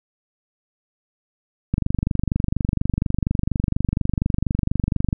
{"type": "click train", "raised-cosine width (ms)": 5, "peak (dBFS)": -7, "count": 83, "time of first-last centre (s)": [1.74, 5.128], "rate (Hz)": 24.2, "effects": []}